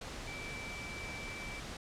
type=tone in noise; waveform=sine; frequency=2321 Hz; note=D7; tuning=21 cents flat; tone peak=-44 dBFS; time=0.27-1.6 s; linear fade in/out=5 ms; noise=pink; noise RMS=-44 dBFS; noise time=0.01-1.77 s; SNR=-3 dB; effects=low-pass 7000 Hz 12 dB/octave